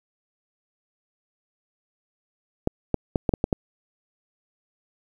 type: clicks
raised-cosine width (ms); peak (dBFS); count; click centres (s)
2; -7; 7; 2.674 / 2.943 / 3.158 / 3.292 / 3.338 / 3.441 / 3.528
effects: 8-bit